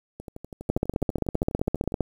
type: two click trains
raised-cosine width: 2 ms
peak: -24 / -9 dBFS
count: 22 / 21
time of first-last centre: 0.2-1.921 / 0.7-2.007 s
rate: 12.2 / 15.3 Hz
effects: 8-bit